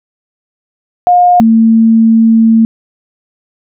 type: tone pair in turn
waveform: sine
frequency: 713 / 225.2 Hz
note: F5 / A3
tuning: +36 / +40 cents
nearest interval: octave + minor sixth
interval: 1996 cents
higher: first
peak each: -3 dBFS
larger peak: neither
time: 1.07-1.4 / 1.4-2.65 s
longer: second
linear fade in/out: 0 ms
effects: none